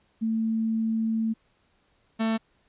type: tone pair in turn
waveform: sine / 45% pulse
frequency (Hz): 223.2 / 223.2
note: A3 / A3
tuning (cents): +25 / +25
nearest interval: unison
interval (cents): 0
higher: neither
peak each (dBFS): -23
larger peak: neither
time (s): 0.21-1.34 / 2.19-2.38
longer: first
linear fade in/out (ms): 20
effects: pink hiss -67 dBFS RMS until 2.68 s + resampled to 8000 Hz